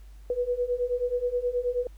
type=beating tone pair; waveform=sine; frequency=485.4 / 494.8 Hz; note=B4 / B4; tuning=-30 / +3 cents; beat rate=9.4 Hz; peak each=-29 / -27 dBFS; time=0.3-1.87 s; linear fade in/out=2 ms; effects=added 50 Hz sine -44 dBFS peak until 1.97 s + pink hiss -63 dBFS RMS until 1.97 s